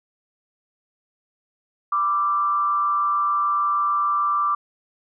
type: tone with frequency modulation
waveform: sine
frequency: 1174.7 Hz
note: D6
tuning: in tune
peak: -18 dBFS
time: 1.92-4.55 s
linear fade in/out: 5 ms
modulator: 172 Hz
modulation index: 0.41
effects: none